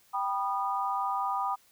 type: chord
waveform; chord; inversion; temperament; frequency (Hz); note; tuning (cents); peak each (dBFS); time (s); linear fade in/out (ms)
sine; G augmented; none; just; 784 / 980 / 1225; G5 / B5 / D#6; 0 / -14 / -27; -32; 0.13-1.56; 20
effects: white hiss -63 dBFS RMS until 1.71 s